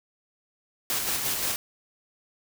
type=noise with tremolo; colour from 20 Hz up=white; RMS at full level=-27 dBFS; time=0.9-1.56 s; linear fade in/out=0 ms; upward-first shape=square; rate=5.7 Hz; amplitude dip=30%; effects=none